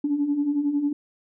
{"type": "beating tone pair", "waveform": "sine", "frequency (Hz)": [280, 291], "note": ["C#4", "D4"], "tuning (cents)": [18, -16], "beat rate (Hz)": 11, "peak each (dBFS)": [-28, -21], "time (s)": [0.04, 0.93], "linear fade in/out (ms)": 5, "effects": ["tanh soft clip ceiling -14 dBFS"]}